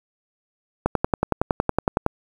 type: click train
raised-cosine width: 1 ms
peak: -4 dBFS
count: 14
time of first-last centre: 0.86-2.064 s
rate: 10.8 Hz
effects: 7-bit